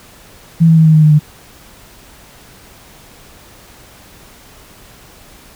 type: tone with pitch steps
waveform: sine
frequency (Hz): 164.81 / 162.35 / 159.93 / 157.55 / 155.2 / 152.89 / 150.61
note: E3 / E3 / D#3 / D#3 / D#3 / D#3 / D3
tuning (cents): 0 / -26 / +48 / +22 / -4 / -30 / +44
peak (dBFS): -4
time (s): 0.6-1.195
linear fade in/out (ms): 20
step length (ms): 85
effects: pink hiss -41 dBFS RMS until 5.55 s